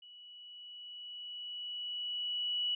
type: tone with level ramp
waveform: sine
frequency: 2941 Hz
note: F#7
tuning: 11 cents flat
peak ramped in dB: -52 to -30 dBFS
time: 0.02-2.75 s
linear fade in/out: 5 ms
effects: none